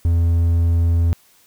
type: tone with hard clipping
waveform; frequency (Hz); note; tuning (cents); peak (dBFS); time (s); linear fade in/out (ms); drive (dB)
triangle; 84.5; E2; +43; -14; 0.05-1.13; 0; 6
effects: white hiss -54 dBFS RMS until 1.46 s